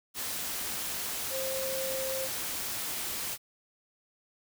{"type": "tone in noise", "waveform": "sine", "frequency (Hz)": 529, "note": "C5", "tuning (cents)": 19, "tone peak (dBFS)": -33, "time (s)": [1.3, 2.29], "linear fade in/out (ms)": 50, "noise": "white", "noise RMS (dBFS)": -35, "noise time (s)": [0.14, 3.38], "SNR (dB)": -1, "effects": []}